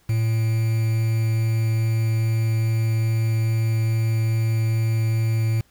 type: tone with quantisation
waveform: triangle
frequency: 112.2 Hz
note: A2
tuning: 34 cents sharp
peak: -16 dBFS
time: 0.09-5.61 s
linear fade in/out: 5 ms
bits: 6
effects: pink hiss -60 dBFS RMS until 5.7 s